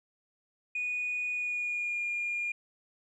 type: tone with pitch glide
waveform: sine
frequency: 2467 to 2416 Hz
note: D#7 to D7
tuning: -15 to +48 cents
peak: -29 dBFS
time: 0.75-2.52 s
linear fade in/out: 5 ms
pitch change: -37 cents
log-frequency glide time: 1.32-2.02 s
effects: tanh soft clip ceiling -26 dBFS